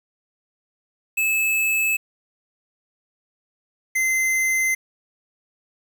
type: tone pair in turn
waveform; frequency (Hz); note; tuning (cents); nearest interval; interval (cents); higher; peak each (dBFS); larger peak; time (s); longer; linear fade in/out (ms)
square; 2605 / 2068; E7 / C7; -21 / -21; major third; 400; first; -19; neither; 1.17-1.97 / 3.95-4.75; neither; 10
effects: 8-bit